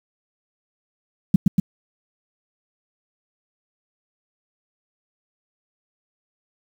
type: tone with echo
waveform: sine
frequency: 185 Hz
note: F#3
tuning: in tune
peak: -7 dBFS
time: 1.34-1.36 s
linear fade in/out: 5 ms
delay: 120 ms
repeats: 2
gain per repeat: -2 dB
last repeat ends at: 1.6 s
effects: 7-bit